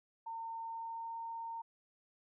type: tone with pitch glide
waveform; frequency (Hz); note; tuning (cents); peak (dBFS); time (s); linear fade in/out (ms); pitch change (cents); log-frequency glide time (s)
sine; 910 to 916.3; A#5 to A#5; -42 to -30; -40; 0.26-1.62; 10; +12; 0.63-1.15
effects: none